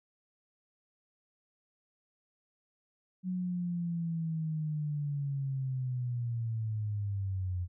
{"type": "linear sweep", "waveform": "sine", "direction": "down", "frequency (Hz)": [185, 87.9], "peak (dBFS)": -31, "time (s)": [3.23, 7.68], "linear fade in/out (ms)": 50, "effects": []}